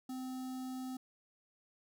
square tone with notch filter, 257.8 Hz, C4, 26 cents flat, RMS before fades -42 dBFS, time 0.09-0.97 s, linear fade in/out 5 ms, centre 2200 Hz, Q 0.68, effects none

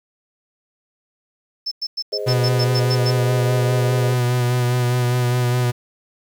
sine tone bursts, 5274 Hz, E8, in tune, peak -21 dBFS, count 10, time 1.66-3.11 s, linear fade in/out 10 ms, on 55 ms, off 100 ms
sine chord, Ab major, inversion none, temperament just, 415.3 / 519.1 / 623 Hz, Ab4 / C5 / Eb5, 0 / -14 / +2 cents, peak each -26 / -29 / -29 dBFS, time 2.12-4.14 s, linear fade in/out 10 ms
45% pulse tone with vibrato, 123.47 Hz, B2, in tune, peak -16 dBFS, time 2.26-5.72 s, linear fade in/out 20 ms, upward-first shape sine, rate 4.9 Hz, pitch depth 23 cents each way
effects 8-bit

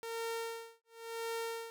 sawtooth tone with tremolo, 457.9 Hz, A#4, 31 cents flat, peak -32 dBFS, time 0.03-1.7 s, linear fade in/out 0 ms, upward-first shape sine, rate 0.94 Hz, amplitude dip 100%, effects none

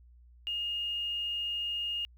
sine tone with quantisation, 2843 Hz, F7, 30 cents sharp, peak -31 dBFS, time 0.47-2.05 s, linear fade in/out 0 ms, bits 10, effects added 60 Hz sine -54 dBFS peak until 2.17 s

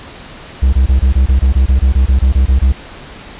triangle tone bursts, 65.41 Hz, C2, in tune, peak -4 dBFS, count 16, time 0.62-2.725 s, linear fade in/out 10 ms, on 110 ms, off 23 ms, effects pink hiss -33 dBFS RMS until 3.39 s + resampled to 8000 Hz

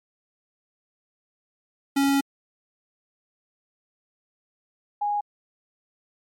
square / sine tone pair in turn, 277.2 / 825.4 Hz, C#4 / G#5, 0 / -11 cents, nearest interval octave + perfect fifth, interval 1889 cents, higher second, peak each -19 / -22 dBFS, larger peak first, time 1.96-2.21 / 5.01-5.21 s, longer first, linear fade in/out 10 ms, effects MP3 64 kbps

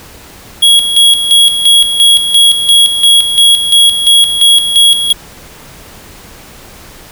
square tone with tremolo, 3318 Hz, G#7, 2 cents flat, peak -3 dBFS, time 0.62-5.13 s, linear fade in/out 10 ms, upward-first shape square, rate 2.9 Hz, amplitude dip 60%, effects pink hiss -34 dBFS RMS until 7.11 s

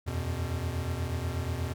square chord, E suspended second, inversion none, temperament equal with one note detuned, 82.41 / 90.7 / 123.47 Hz, E2 / F#2 / B2, 0 / -34 / 0 cents, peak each -34 / -36 / -36 dBFS, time 0.06-1.74 s, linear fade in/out 20 ms, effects none

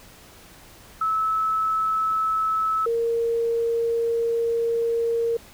sine tone pair in turn, 1302 / 463.4 Hz, E6 / A#4, -22 / -10 cents, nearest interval octave + tritone, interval 1788 cents, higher first, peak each -20 dBFS, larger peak neither, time 1.01-2.86 / 2.86-5.37 s, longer second, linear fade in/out 5 ms, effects pink hiss -48 dBFS RMS until 5.53 s

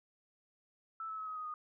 sine tone with pitch steps, 1318.5 / 1301.1 / 1283.9 / 1267 / 1250.3 / 1233.8 Hz, E6 / E6 / E6 / D#6 / D#6 / D#6, 0 / -23 / -46 / +31 / +8 / -15 cents, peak -39 dBFS, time 1-1.54 s, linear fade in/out 2 ms, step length 90 ms, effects none

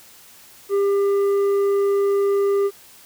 sine tone with tanh clipping, 399.2 Hz, G4, 32 cents sharp, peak -17 dBFS, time 0.69-2.71 s, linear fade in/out 50 ms, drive 6 dB, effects white hiss -47 dBFS RMS until 3.05 s

